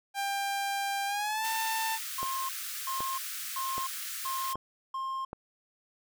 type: tone with pitch glide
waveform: sawtooth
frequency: 795 to 892.4 Hz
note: G5 to A5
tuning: +24 to +24 cents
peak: -26 dBFS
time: 0.14-1.99 s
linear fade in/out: 50 ms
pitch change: +200 cents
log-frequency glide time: 1.06-1.47 s
type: high-pass noise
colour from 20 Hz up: white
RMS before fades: -38 dBFS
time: 1.43-4.54 s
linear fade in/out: 20 ms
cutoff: 1200 Hz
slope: 96 dB/octave
type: tone bursts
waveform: triangle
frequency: 1062 Hz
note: C6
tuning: 25 cents sharp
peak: -30 dBFS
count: 5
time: 2.18-5.25 s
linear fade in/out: 5 ms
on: 310 ms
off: 380 ms
type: click train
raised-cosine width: 1 ms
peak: -24 dBFS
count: 5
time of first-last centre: 2.23-5.331 s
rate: 1.29 Hz
effects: none